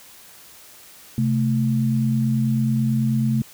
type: tone pair together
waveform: sine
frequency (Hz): 130.81 / 220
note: C3 / A3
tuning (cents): 0 / 0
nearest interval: major sixth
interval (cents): 900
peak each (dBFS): -20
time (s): 1.18-3.42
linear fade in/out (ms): 2
effects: white hiss -46 dBFS RMS until 3.53 s